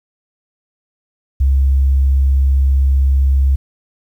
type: tone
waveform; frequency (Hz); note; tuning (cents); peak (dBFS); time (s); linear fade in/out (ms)
sine; 67.7; C#2; -40; -8; 1.4-3.56; 10
effects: tanh soft clip ceiling -5 dBFS + 8-bit